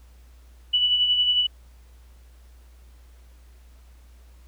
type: tone with tremolo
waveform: sine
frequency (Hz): 2960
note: F#7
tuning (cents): 0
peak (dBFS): -16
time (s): 0.73-1.47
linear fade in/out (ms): 10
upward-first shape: sine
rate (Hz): 11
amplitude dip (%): 45
effects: added 60 Hz sine -47 dBFS peak until 4.47 s + pink hiss -61 dBFS RMS until 4.47 s